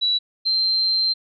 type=tone pair in turn; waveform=sine; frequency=3928 / 4138 Hz; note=B7 / C8; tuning=-10 / -20 cents; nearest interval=minor second; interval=90 cents; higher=second; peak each=-17 dBFS; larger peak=neither; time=0.01-0.19 / 0.45-1.14 s; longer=second; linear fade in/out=20 ms; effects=none